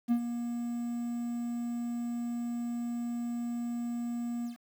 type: tone with ADSR envelope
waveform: triangle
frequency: 237.6 Hz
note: A#3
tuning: 33 cents sharp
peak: -20 dBFS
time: 0.08-4.57 s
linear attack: 35 ms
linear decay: 78 ms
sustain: -10 dB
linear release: 120 ms
effects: 9-bit